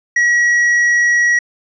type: tone with hard clipping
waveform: sine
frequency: 1916 Hz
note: A#6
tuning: 47 cents sharp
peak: -11 dBFS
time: 0.16-1.39 s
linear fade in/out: 5 ms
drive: 4 dB
effects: resampled to 24000 Hz